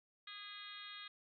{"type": "harmonic tone with a mistuned harmonic", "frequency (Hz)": 411.9, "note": "G#4", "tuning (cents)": -14, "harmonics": [3, 4, 5, 6, 7, 8, 9, 10], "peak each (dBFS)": [-56, -57, -57, -59, -64, -54, -54, -60], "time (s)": [0.27, 1.08], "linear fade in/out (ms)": 5, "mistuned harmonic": 5, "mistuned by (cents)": -25, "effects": []}